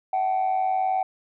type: tone with amplitude modulation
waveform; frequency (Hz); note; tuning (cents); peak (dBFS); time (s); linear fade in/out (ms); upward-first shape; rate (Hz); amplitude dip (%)
sine; 757; F#5; +39; -16; 0.13-1.03; 5; sine; 99.5; 70
effects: tanh soft clip ceiling -17 dBFS